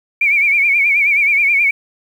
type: tone with vibrato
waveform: sine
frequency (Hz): 2300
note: D7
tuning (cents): -37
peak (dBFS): -10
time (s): 0.21-1.71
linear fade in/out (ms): 5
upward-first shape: sine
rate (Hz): 9.4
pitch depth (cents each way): 87
effects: 7-bit